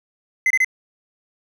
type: tone bursts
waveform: triangle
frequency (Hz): 2050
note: C7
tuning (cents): -36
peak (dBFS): -12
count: 3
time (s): 0.46-0.646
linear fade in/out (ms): 2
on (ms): 44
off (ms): 27
effects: none